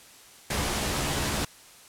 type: noise with comb filter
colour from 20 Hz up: pink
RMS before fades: -28 dBFS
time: 0.5-1.45 s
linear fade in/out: 5 ms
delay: 14 ms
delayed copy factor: +0.55
effects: white hiss -51 dBFS RMS until 1.88 s + low-pass 11000 Hz 12 dB/octave